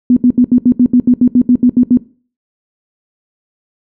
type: tone bursts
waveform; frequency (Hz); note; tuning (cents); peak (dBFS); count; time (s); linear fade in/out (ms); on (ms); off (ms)
sine; 246.9; B3; 0; -4; 14; 0.1-1.973; 2; 66; 73
effects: noise-tail reverb RT60 0.4 s tail -19 dB re dry